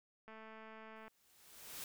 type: click train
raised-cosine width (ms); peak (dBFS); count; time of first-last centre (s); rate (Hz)
0.5; -40; 177; 0.28-1.08; 220
type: noise with exponential growth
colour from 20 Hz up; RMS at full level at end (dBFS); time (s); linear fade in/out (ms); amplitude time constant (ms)
white; -45; 0.96-1.84; 1; 190
effects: none